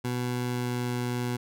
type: tone with pitch glide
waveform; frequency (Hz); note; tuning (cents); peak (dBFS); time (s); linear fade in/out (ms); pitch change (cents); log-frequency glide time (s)
20% pulse; 123.47 to 122.69; B2 to B2; 0 to -11; -23; 0.04-1.37; 10; -11; 0.39-0.86
effects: none